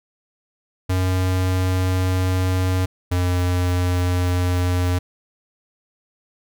square tone pair in turn, 92.5 / 89.66 Hz, F#2 / F2, 0 / +46 cents, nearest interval minor second, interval 54 cents, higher first, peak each -18 dBFS, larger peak neither, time 0.89-2.86 / 3.11-4.99 s, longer first, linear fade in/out 10 ms, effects none

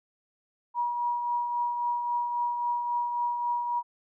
sine tone with tremolo, 960 Hz, B5, 49 cents flat, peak -24 dBFS, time 0.74-3.83 s, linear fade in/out 50 ms, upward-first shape triangle, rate 3.7 Hz, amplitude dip 45%, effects none

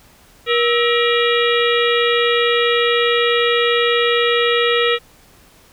harmonic tone with a mistuned harmonic, 475.3 Hz, A#4, 34 cents sharp, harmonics 1 / 3 / 4 / 5 / 6 / 7 / 8, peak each -16 / -21 / -22 / -23 / -24 / -24 / -25 dBFS, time 0.46-4.99 s, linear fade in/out 50 ms, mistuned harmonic 3, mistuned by -150 cents, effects pink hiss -49 dBFS RMS until 5.72 s

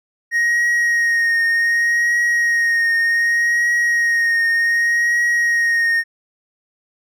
triangle tone with vibrato, 1872 Hz, A#6, 7 cents sharp, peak -12 dBFS, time 0.31-6.04 s, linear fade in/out 50 ms, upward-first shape triangle, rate 0.66 Hz, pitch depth 28 cents each way, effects none

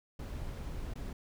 brown noise with dropouts, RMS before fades -40 dBFS, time 0.19-1.13 s, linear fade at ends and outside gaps 5 ms, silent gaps 0.938-0.955 s, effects none

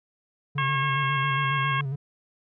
triangle tone with vibrato, 138.59 Hz, C#3, in tune, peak -25 dBFS, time 0.55-1.96 s, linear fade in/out 10 ms, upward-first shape square, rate 7.3 Hz, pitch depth 57 cents each way
harmonic tone, 542 Hz, C#5, 39 cents flat, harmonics 2 / 3 / 4 / 5 / 6, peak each -26 / -30 / -32 / -34 / -36 dBFS, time 0.58-1.81 s, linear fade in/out 2 ms
effects none

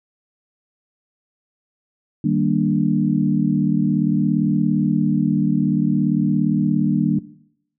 sine chord, Eb major seventh, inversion none, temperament equal, 155.56 / 196 / 233.1 / 293.7 Hz, Eb3 / G3 / Bb3 / D4, 0 / 0 / 0 / 0 cents, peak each -21 dBFS, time 2.24-7.19 s, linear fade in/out 5 ms, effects noise-tail reverb RT60 0.7 s tail -17 dB re dry

